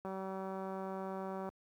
click train, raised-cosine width 1 ms, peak -29 dBFS, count 276, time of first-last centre 0.05-1.49 s, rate 191 Hz, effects high-pass 60 Hz 12 dB/octave + 11-bit

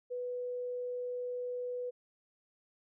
sine tone, 493.9 Hz, B4, in tune, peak -35 dBFS, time 0.1-1.91 s, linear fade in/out 20 ms, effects none

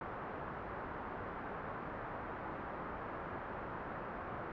white low-pass noise, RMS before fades -44 dBFS, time 0.01-4.52 s, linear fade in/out 2 ms, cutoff 1400 Hz, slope 24 dB/octave, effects none

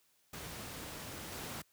pink noise with level steps, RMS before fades -45 / -43 dBFS, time 0.33-1.62 s, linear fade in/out 5 ms, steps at 1.32 s, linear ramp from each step 2 ms, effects white hiss -72 dBFS RMS until 1.72 s + high-pass 60 Hz 12 dB/octave

